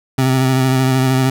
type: tone with vibrato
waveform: 25% pulse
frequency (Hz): 130.81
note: C3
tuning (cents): 0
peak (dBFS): -8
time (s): 0.18-1.3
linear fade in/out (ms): 5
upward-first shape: sine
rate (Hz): 13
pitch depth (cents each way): 27
effects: none